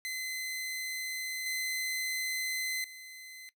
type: tone with level steps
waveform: sawtooth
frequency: 2045 Hz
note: C7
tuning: 40 cents flat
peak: -31 / -28 / -42 dBFS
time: 0.05-3.49 s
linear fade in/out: 0 ms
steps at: 1.46 / 2.84 s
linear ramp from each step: 2 ms
effects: noise-tail reverb RT60 0.1 s tail -17 dB re dry